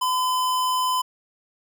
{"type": "tone", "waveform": "square", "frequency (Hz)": 1015, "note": "B5", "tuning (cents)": 47, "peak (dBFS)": -21, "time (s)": [0.01, 1.02], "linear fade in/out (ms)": 10, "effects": []}